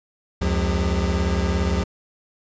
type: tone cluster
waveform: square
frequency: 70.4 / 87.8 / 179.8 / 401.1 Hz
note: C#2 / F2 / F#3 / G4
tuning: +27 / +10 / -49 / +40 cents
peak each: -23 / -26 / -26 / -31 dBFS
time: 0.41-1.84 s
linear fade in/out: 10 ms
effects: resampled to 16000 Hz